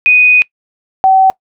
sine tone pair in turn, 2489 / 763.9 Hz, D#7 / G5, 0 / -45 cents, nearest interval octave + minor sixth, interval 2045 cents, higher first, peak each -4 dBFS, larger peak neither, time 0.06-0.42 / 1.04-1.3 s, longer first, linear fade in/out 0 ms, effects noise-tail reverb RT60 0.1 s tail -23 dB re dry

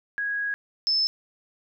sine tone pair in turn, 1654 / 5251 Hz, G#6 / E8, -8 / -8 cents, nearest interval octave + minor sixth, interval 2000 cents, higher second, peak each -25 / -20 dBFS, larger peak second, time 0.18-0.54 / 0.87-1.07 s, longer first, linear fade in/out 0 ms, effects none

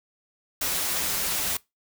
white noise with comb filter, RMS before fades -27 dBFS, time 0.61-1.57 s, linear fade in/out 5 ms, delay 8.6 ms, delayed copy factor -0.55, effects noise-tail reverb RT60 0.2 s tail -22 dB re dry

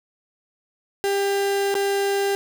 35% pulse tone with dropouts, 397.7 Hz, G4, 25 cents sharp, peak -18 dBFS, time 1.04-2.35 s, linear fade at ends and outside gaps 0 ms, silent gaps 1.742-1.752 s, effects none

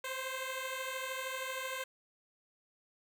10% pulse beating tone pair, 518 / 531 Hz, C5 / C5, -17 / +25 cents, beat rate 13 Hz, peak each -31 / -33 dBFS, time 0.04-1.84 s, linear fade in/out 5 ms, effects none

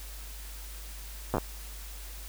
slowing click train, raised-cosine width 1 ms, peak -14 dBFS, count 5, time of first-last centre 1.34-1.382 s, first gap 8 ms, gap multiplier 1.19, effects added 50 Hz sine -41 dBFS peak until 2.28 s + white hiss -47 dBFS RMS until 2.28 s

